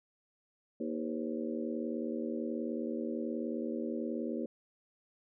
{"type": "harmonic tone with a mistuned harmonic", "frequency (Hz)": 78.7, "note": "D#2", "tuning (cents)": 20, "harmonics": [3, 4, 5, 6, 7], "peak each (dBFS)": [-37, -39, -41, -43, -44], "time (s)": [0.8, 4.46], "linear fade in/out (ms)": 5, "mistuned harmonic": 6, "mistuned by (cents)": 100, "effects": []}